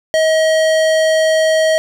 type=tone with hard clipping; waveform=sine; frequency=635 Hz; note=D#5; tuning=35 cents sharp; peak=-12 dBFS; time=0.14-1.78 s; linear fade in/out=0 ms; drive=18 dB; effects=none